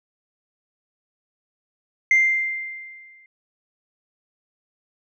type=tone with exponential decay; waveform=sine; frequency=2093 Hz; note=C7; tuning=in tune; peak=-10 dBFS; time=2.11-3.26 s; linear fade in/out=2 ms; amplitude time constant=250 ms; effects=tanh soft clip ceiling -10 dBFS